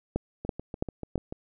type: two click trains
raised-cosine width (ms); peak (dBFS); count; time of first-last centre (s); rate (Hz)
2; -22 / -13; 7 / 4; 0.45-1.325 / 0.16-1.157; 6.86 / 3.01
effects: none